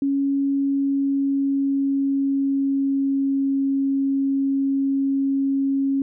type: tone with pitch glide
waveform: sine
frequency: 277.2 to 273.5 Hz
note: C#4 to C#4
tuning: 0 to -23 cents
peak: -18 dBFS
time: 0.02-6.02 s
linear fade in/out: 2 ms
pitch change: -23 cents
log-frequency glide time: 0.4-3.59 s
effects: none